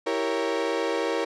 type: chord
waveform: 35% pulse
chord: E diminished seventh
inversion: none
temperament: equal with one note detuned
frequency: 329.6 / 392 / 466.2 / 556 Hz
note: E4 / G4 / Bb4 / Db5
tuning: 0 / 0 / 0 / +5 cents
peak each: -29 / -30 / -26 / -29 dBFS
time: 0.06-1.25 s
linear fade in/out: 10 ms
effects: low-pass 5000 Hz 12 dB/octave